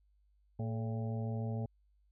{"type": "harmonic tone with a mistuned harmonic", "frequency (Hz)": 113.3, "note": "A#2", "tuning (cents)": -49, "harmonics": [1, 2, 4, 5, 6, 7], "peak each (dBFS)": [-35, -41, -47, -49, -51, -52], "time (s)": [0.59, 1.66], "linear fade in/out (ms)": 5, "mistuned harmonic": 4, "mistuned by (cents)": -91, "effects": ["added 50 Hz sine -67 dBFS peak until 2.11 s"]}